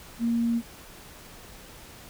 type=tone; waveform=sine; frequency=233.1 Hz; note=A#3; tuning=in tune; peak=-22 dBFS; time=0.19-0.62 s; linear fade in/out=50 ms; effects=pink hiss -47 dBFS RMS until 2.09 s